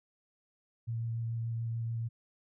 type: tone with vibrato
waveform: sine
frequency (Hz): 115.1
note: A#2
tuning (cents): -22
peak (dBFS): -32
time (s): 0.87-2.09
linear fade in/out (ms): 20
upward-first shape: sine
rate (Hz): 6.9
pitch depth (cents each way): 12
effects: none

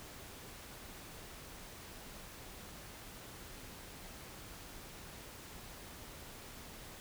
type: silence
effects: pink hiss -51 dBFS RMS until 7 s

